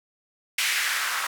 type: noise with band-pass filter sweep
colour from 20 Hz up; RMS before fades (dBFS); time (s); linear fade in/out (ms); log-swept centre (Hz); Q
blue; -26; 0.58-1.27; 5; 2300 to 1200; 2.4
effects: none

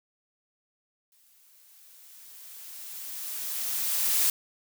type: noise with exponential growth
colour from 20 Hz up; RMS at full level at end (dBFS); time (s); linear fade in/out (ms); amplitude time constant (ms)
blue; -23; 1.12-4.3; 1; 690
effects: none

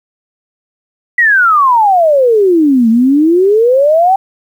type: exponential two-way sweep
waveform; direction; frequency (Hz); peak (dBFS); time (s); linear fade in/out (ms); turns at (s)
sine; down then up; 1975.5 to 220 to 790; -5; 1.18-4.16; 5; 2.89
effects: 7-bit

